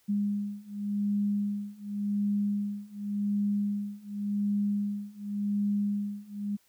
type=beating tone pair; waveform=sine; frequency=203.6 / 204.49 Hz; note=G#3 / G#3; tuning=-34 / -27 cents; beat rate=0.89 Hz; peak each=-31 / -30 dBFS; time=0.08-6.57 s; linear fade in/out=20 ms; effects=white hiss -67 dBFS RMS until 6.68 s